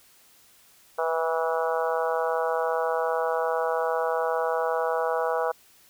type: harmonic tone with a mistuned harmonic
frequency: 162.7 Hz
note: E3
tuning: 22 cents flat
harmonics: 3 / 4 / 5 / 6 / 7 / 8 / 9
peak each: -27 / -29 / -31 / -33 / -34 / -35 / -36 dBFS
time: 0.98-5.52 s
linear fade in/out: 10 ms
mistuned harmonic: 3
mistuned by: +18 cents
effects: white hiss -57 dBFS RMS until 5.89 s